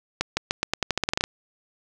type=accelerating click train; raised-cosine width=0.2 ms; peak=-5 dBFS; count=14; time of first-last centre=0.21-1.239 s; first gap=160 ms; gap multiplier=0.87; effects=none